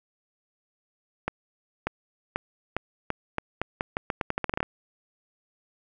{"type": "accelerating click train", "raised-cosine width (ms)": 0.5, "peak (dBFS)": -11, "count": 19, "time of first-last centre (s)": [1.28, 4.629], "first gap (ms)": 590, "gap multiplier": 0.83, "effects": []}